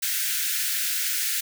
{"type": "high-pass noise", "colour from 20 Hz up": "white", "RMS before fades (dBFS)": -26, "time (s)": [0.02, 1.41], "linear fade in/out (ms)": 10, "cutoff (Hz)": 1400, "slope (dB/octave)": 96, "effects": []}